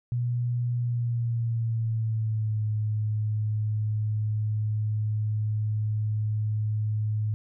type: tone with pitch glide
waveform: sine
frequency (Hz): 121 to 107.18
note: B2 to A2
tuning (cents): -35 to -45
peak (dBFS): -24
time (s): 0.12-7.34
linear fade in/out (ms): 0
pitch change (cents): -210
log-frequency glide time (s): 0.77-2.64
effects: none